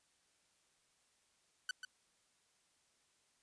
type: tone with echo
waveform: sawtooth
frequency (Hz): 1500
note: F#6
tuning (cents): +23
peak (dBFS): -33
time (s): 1.69-1.71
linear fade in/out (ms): 2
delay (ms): 140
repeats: 1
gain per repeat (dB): -8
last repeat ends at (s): 1.85
effects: white hiss -75 dBFS RMS until 3.42 s + resampled to 22050 Hz